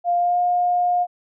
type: tone with pitch glide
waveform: sine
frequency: 700 to 711.8 Hz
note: F5 to F5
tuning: +4 to +33 cents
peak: -16 dBFS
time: 0.04-1.07 s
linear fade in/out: 50 ms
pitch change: +29 cents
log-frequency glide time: 0.17-0.39 s
effects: none